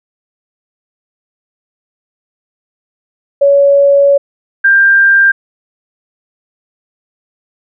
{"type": "tone pair in turn", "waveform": "sine", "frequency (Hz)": [562, 1589.6], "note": ["C#5", "G6"], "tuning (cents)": [24, 24], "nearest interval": "octave + tritone", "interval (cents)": 1800, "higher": "second", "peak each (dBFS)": -4, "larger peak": "neither", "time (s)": [[3.41, 4.18], [4.64, 5.32]], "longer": "first", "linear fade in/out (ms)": 10, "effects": []}